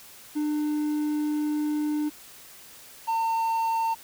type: tone pair in turn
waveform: triangle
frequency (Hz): 300 / 905.8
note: D4 / A#5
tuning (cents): +37 / -50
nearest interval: octave + perfect fifth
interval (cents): 1913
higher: second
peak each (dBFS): -22 / -21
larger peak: second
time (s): 0.35-2.1 / 3.07-3.95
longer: first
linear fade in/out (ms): 20
effects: white hiss -48 dBFS RMS until 4.03 s